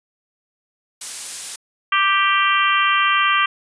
blue noise, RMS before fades -26 dBFS, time 1.01-1.56 s, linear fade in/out 5 ms
harmonic tone, 392.4 Hz, G4, 2 cents sharp, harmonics 3 / 4 / 5 / 6 / 7 / 8, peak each -17 / -22 / -23 / -24 / -23 / -24 dBFS, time 1.92-3.46 s, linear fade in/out 5 ms
effects resampled to 22050 Hz

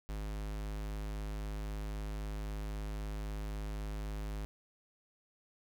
square tone, 51.9 Hz, G#1, in tune, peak -38 dBFS, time 0.09-4.45 s, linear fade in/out 0 ms, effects 13-bit

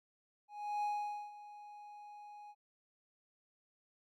triangle tone with ADSR envelope, 830.6 Hz, G#5, in tune, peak -31 dBFS, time 0.48-2.55 s, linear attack 350 ms, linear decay 480 ms, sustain -17 dB, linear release 49 ms, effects none

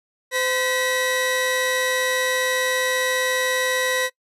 sawtooth tone pair together, 512 / 1933.1 Hz, C5 / B6, -38 / -38 cents, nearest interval octave + major seventh, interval 2300 cents, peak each -19 dBFS, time 0.31-4.1 s, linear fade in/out 50 ms, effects noise-tail reverb RT60 0.1 s tail -22 dB re dry + low-pass 12000 Hz 12 dB/octave

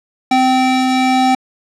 square tone pair together, 258.6 / 774.9 Hz, C4 / G5, -20 / -20 cents, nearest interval octave + perfect fifth, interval 1900 cents, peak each -14 dBFS, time 0.31-1.35 s, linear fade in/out 5 ms, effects low-pass 6000 Hz 12 dB/octave

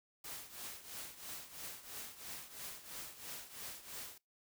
white noise with tremolo, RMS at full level -45 dBFS, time 0.24-4.18 s, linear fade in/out 5 ms, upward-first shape triangle, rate 3 Hz, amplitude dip 80%, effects noise-tail reverb RT60 0.2 s tail -23 dB re dry

